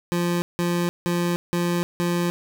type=tone bursts; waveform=25% pulse; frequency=173.9 Hz; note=F3; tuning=7 cents flat; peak=-17 dBFS; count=5; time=0.12-2.3 s; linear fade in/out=0 ms; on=300 ms; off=170 ms; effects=none